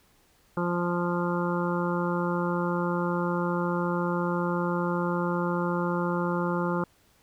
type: harmonic tone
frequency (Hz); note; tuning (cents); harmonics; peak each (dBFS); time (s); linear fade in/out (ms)
174.61; F3; 0; 1 / 2 / 3 / 5 / 6 / 7 / 8; -28 / -31 / -33 / -35 / -36 / -36 / -37; 0.57-6.84; 2
effects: pink hiss -63 dBFS RMS until 7.22 s